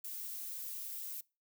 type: noise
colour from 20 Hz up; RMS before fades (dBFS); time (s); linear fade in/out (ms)
violet; -43; 0.04-1.21; 5
effects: noise-tail reverb RT60 0.3 s tail -24 dB re dry